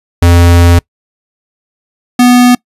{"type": "tone pair in turn", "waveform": "square", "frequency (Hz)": [86.3, 246.4], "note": ["F2", "B3"], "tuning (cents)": [-20, -4], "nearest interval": "octave + tritone", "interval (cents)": 1816, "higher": "second", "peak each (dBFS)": -3, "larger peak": "neither", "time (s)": [[0.22, 0.79], [2.19, 2.55]], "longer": "first", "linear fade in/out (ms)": 5, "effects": ["noise-tail reverb RT60 0.1 s tail -25 dB re dry", "resampled to 32000 Hz"]}